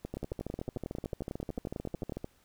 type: two click trains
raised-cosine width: 2 ms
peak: -23 / -23 dBFS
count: 24 / 29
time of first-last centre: 0.05-2.122 / 0.17-2.244 s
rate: 11.1 / 13.5 Hz
effects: pink hiss -67 dBFS RMS until 2.44 s